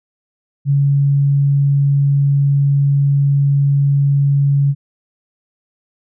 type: tone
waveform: sine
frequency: 140.6 Hz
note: C#3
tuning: 25 cents sharp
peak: -10 dBFS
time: 0.65-4.75 s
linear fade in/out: 50 ms
effects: none